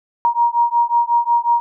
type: beating tone pair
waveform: sine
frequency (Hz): 942 / 947.5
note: A#5 / A#5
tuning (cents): +18 / +28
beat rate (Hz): 5.5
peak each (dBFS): -16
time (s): 0.25-1.6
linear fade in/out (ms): 0
effects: none